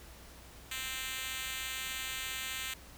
5% pulse tone with high-pass filter, 261.6 Hz, C4, in tune, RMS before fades -39 dBFS, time 0.71-2.74 s, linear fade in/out 5 ms, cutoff 2300 Hz, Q 0.68, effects added 60 Hz sine -55 dBFS peak until 2.97 s + pink hiss -54 dBFS RMS until 2.97 s

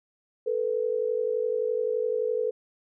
sine tone pair together, 440 / 491.7 Hz, A4 / B4, 0 / -8 cents, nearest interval major second, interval 192 cents, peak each -27 dBFS, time 0.46-2.51 s, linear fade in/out 10 ms, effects none

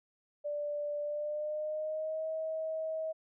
sine tone with pitch glide, 587.3 to 636.8 Hz, D5 to D#5, 0 to +40 cents, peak -33 dBFS, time 0.44-3.13 s, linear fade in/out 20 ms, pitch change +140 cents, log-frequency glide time 1.01-2.28 s, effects none

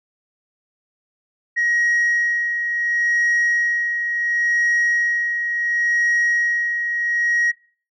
sine tone with tremolo, 1893 Hz, A#6, 26 cents sharp, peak -13 dBFS, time 1.56-7.52 s, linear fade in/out 20 ms, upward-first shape sine, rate 0.71 Hz, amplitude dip 55%, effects noise-tail reverb RT60 0.4 s tail -21 dB re dry + tanh soft clip ceiling -13 dBFS

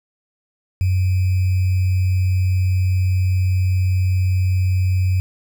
sine tone with sample-and-hold, 92.5 Hz, F#2, in tune, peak -14 dBFS, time 0.81-5.2 s, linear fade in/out 0 ms, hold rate 2450 Hz, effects none

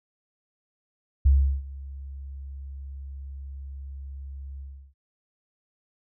sine tone with ADSR envelope, 68.4 Hz, C#2, 23 cents flat, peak -13 dBFS, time 1.25-4.94 s, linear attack 11 ms, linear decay 360 ms, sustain -22 dB, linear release 340 ms, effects none

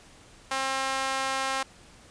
sawtooth tone with high-pass filter, 267 Hz, C4, 35 cents sharp, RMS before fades -29 dBFS, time 0.51-1.63 s, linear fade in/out 5 ms, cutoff 910 Hz, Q 1.2, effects pink hiss -53 dBFS RMS until 2.1 s + resampled to 22050 Hz

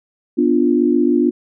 sine chord, B diminished, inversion none, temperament equal, 246.9 / 293.7 / 349.2 Hz, B3 / D4 / F4, 0 / 0 / 0 cents, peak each -16 dBFS, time 0.37-1.31 s, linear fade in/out 20 ms, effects none

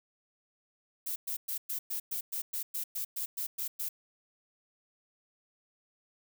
violet noise bursts, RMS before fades -35 dBFS, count 14, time 1.06-3.89 s, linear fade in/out 10 ms, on 100 ms, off 110 ms, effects none

